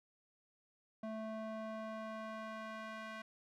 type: tone with band-pass filter sweep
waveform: square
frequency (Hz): 219.5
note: A3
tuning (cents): -4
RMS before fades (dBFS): -45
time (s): 1.03-3.22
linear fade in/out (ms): 5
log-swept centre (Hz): 540 to 1600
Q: 1.1
effects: none